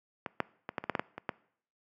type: clicks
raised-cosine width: 0.5 ms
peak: -19 / -12 / -20 / -16 / -23 / -13 / -13 / -14 / -24 / -15 dBFS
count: 10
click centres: 0.262 / 0.403 / 0.691 / 0.782 / 0.84 / 0.897 / 0.952 / 0.995 / 1.18 / 1.292 s
effects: noise-tail reverb RT60 0.6 s tail -22 dB re dry + high-pass 150 Hz 12 dB/octave